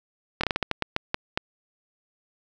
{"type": "slowing click train", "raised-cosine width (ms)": 0.3, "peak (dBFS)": -7, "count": 11, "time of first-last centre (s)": [0.41, 1.375], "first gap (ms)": 25, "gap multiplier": 1.28, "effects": []}